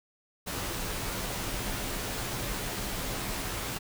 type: noise with comb filter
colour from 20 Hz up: pink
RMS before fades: -34 dBFS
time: 0.46-3.79 s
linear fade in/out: 20 ms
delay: 13 ms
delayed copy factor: -0.5
effects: none